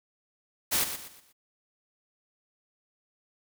white noise with echo, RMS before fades -26 dBFS, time 0.71-0.85 s, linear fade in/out 20 ms, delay 120 ms, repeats 4, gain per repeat -9 dB, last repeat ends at 1.33 s, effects none

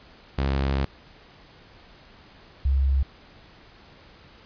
sawtooth / sine tone pair in turn, 68 / 67.68 Hz, C#2 / C#2, -33 / -41 cents, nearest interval unison, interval 8 cents, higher first, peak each -18 dBFS, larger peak neither, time 0.38-0.85 / 2.65-3.03 s, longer first, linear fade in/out 5 ms, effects pink hiss -51 dBFS RMS until 4.45 s + resampled to 11025 Hz

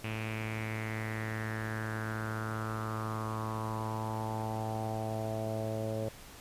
sawtooth tone with low-pass filter sweep, 110 Hz, A2, in tune, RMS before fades -36 dBFS, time 0.04-6.09 s, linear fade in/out 5 ms, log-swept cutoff 2600 to 560 Hz, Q 5.2, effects pink hiss -51 dBFS RMS until 6.4 s + resampled to 32000 Hz

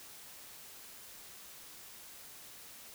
silence, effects white hiss -52 dBFS RMS until 2.94 s

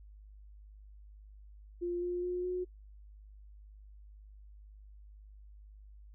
sine tone with pitch steps, 350 / 354.3 / 358.6 / 363 Hz, F4 / F4 / F4 / F#4, +4 / +25 / +46 / -33 cents, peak -32 dBFS, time 1.81-2.65 s, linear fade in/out 20 ms, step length 210 ms, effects noise-tail reverb RT60 0.1 s tail -24 dB re dry + added 51 Hz sine -51 dBFS peak until 6.14 s

